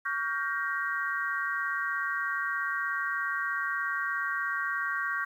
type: chord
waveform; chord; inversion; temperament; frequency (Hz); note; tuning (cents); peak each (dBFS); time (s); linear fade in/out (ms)
sine; G half-diminished seventh; second; just; 1128.9 / 1411.2 / 1568 / 1881.6; Db6 / F6 / G6 / Bb6; +31 / +18 / 0 / +16; -34 / -36 / -32 / -35; 0.05-5.25; 10
effects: 10-bit